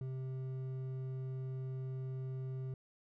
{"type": "tone with hard clipping", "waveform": "triangle", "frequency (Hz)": 130.81, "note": "C3", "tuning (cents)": 0, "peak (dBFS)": -40, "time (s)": [0.01, 2.74], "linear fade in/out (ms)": 2, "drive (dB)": 10, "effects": []}